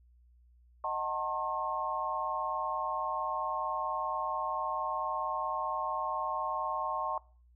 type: chord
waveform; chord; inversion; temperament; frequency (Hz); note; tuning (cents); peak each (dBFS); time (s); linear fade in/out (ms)
sine; D# diminished seventh; none; just; 622.3 / 746.7 / 896 / 1075.3; D#5 / F#5 / A5 / C6; 0 / +16 / +31 / +47; -39 / -39 / -36 / -34; 0.84-7.18; 2
effects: noise-tail reverb RT60 0.4 s tail -22 dB re dry + added 60 Hz sine -59 dBFS peak until 7.55 s